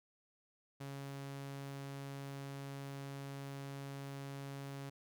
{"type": "tone", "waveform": "sawtooth", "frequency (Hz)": 138.59, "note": "C#3", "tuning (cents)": 0, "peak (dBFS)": -40, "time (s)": [0.8, 4.9], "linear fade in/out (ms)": 10, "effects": []}